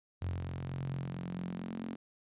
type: tone with high-pass filter sweep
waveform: sawtooth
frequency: 44.45 Hz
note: F1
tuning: 31 cents sharp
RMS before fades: -39 dBFS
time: 0.21-1.96 s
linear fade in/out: 10 ms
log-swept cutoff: 91 to 240 Hz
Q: 5.8
effects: resampled to 8000 Hz